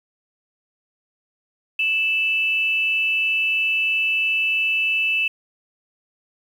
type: tone pair together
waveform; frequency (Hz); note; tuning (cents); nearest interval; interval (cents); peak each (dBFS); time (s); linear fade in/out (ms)
sine; 2637 / 2960; E7 / F#7; 0 / 0; major second; 200; -18 / -28; 1.79-5.28; 5
effects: 8-bit